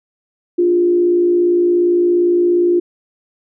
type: tone with frequency modulation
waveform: sine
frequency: 350.4 Hz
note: F4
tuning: 6 cents sharp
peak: -10 dBFS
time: 0.58-2.8 s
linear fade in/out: 10 ms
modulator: 57.3 Hz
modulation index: 0.36
effects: none